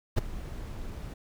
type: noise with ADSR envelope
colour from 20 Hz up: brown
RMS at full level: -20 dBFS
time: 0.16-1.14 s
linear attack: 21 ms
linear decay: 13 ms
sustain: -18 dB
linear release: 7 ms
effects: none